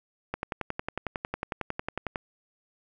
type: click train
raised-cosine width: 0.5 ms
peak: -15 dBFS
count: 21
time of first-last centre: 0.34-2.158 s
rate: 11 Hz
effects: none